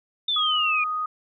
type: exponential sweep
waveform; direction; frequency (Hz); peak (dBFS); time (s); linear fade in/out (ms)
sine; down; 3626 to 2400; -21; 0.28-0.84; 5
type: tone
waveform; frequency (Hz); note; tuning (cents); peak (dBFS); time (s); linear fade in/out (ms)
sine; 1244.5; D#6; 0; -24; 0.36-1.06; 5
effects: none